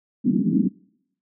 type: band-pass noise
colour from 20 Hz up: pink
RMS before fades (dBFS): -20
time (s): 0.24-0.69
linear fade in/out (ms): 20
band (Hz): 170 to 300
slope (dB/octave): 48
effects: noise-tail reverb RT60 0.8 s tail -26 dB re dry

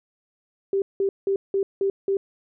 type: tone bursts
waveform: sine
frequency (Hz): 392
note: G4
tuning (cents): 0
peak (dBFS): -19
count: 6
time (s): 0.73-2.17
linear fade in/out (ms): 2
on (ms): 90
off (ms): 180
effects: none

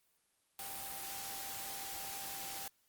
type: tone in noise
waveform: sine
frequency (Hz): 786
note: G5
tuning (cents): +4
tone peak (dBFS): -50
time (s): 0.59-2.68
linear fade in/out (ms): 2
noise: white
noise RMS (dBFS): -44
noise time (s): 0.59-2.68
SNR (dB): -9
effects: white hiss -75 dBFS RMS until 2.88 s + Opus 32 kbps

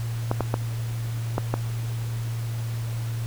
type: clicks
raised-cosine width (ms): 1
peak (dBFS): -9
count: 5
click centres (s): 0.314 / 0.407 / 0.541 / 1.381 / 1.54
effects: added 115 Hz sine -26 dBFS peak until 3.26 s + pink hiss -42 dBFS RMS until 3.26 s

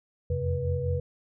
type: tone cluster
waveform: sine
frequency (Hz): 85.6 / 90.5 / 133.2 / 487.8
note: F2 / F#2 / C3 / B4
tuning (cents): -34 / -38 / +31 / -21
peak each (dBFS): -31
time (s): 0.3-1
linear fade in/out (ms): 5
effects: none

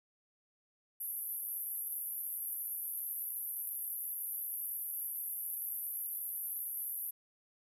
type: band-pass noise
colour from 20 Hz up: white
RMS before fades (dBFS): -40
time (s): 1-7.11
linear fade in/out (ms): 10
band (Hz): 11000 to 13000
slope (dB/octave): 96
effects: none

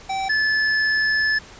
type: tone pair in turn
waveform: square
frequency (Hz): 772 / 1733.1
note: G5 / A6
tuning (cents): -27 / -27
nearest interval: octave + major second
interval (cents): 1400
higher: second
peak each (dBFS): -23 / -18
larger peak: second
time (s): 0.09-0.29 / 0.29-1.39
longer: second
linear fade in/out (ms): 10
effects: pink hiss -43 dBFS RMS until 1.59 s + resampled to 16000 Hz

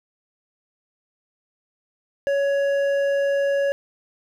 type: tone with hard clipping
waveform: triangle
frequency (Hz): 559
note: C#5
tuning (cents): +14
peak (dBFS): -20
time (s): 2.27-3.72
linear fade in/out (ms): 0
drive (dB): 11
effects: none

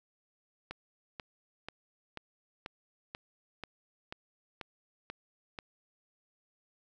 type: click train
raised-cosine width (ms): 0.3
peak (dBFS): -24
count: 11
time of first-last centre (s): 0.71-5.588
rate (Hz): 2.05
effects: none

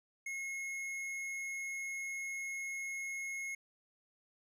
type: tone with hard clipping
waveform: sine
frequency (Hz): 2167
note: C#7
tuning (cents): -40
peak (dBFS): -40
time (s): 0.26-3.55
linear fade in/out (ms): 5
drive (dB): 10
effects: none

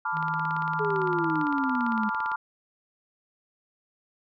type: chord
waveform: sine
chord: B half-diminished seventh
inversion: third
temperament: equal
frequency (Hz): 880 / 987.8 / 1174.7 / 1396.9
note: A5 / B5 / D6 / F6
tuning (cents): 0 / 0 / 0 / 0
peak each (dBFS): -31 / -33 / -34 / -30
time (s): 0.05-2.36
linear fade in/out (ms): 5
type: tone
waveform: sine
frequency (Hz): 158.9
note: D#3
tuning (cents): +37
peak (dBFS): -33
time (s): 0.12-1.46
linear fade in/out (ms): 50
type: click train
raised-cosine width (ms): 0.3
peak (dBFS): -25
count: 39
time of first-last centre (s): 0.17-2.317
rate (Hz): 17.7
type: exponential sweep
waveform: sine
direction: down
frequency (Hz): 430 to 207.7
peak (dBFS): -26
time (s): 0.79-2.1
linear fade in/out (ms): 20
effects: none

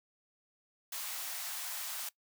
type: high-pass noise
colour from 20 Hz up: white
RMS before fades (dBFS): -40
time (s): 0.92-2.09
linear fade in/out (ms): 5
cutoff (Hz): 630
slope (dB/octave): 48
effects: noise-tail reverb RT60 0.1 s tail -20 dB re dry

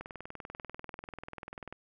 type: click train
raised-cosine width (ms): 0.5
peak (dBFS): -27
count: 36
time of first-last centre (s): 0.01-1.726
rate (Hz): 20.4
effects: none

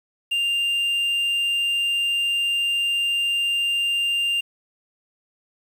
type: tone with quantisation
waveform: triangle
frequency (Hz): 2794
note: F7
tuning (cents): 0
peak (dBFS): -18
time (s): 0.31-4.41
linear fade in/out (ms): 10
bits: 8
effects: none

